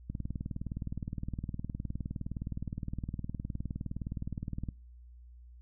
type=click train; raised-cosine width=5 ms; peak=-24 dBFS; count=90; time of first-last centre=0.1-4.688 s; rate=19.4 Hz; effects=noise-tail reverb RT60 0.4 s tail -24 dB re dry + added 60 Hz sine -50 dBFS peak until 5.61 s